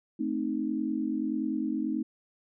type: chord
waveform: sine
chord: A diminished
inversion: none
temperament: equal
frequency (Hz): 220 / 261.6 / 311.1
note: A3 / C4 / Eb4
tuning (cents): 0 / 0 / 0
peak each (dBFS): -33 / -32 / -31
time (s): 0.19-2.03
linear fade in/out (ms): 10
effects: none